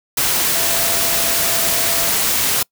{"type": "tone in noise", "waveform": "sine", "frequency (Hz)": 672, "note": "E5", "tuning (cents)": 33, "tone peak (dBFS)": -28, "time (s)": [0.55, 2.1], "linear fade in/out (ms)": 5, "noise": "white", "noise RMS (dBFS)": -17, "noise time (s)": [0.17, 2.63], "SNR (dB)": -14, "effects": ["noise-tail reverb RT60 0.1 s tail -26 dB re dry"]}